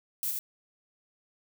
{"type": "noise with echo", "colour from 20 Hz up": "violet", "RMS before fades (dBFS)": -31, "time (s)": [0.23, 0.31], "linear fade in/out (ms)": 0, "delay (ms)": 80, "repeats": 1, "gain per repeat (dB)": -3, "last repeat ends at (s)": 0.39, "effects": []}